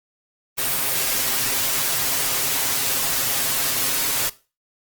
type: noise with comb filter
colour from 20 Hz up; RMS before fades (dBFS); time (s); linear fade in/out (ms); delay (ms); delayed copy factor
white; -22; 0.57-4.3; 20; 7.4; +0.8
effects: noise-tail reverb RT60 0.3 s tail -17 dB re dry + Opus 32 kbps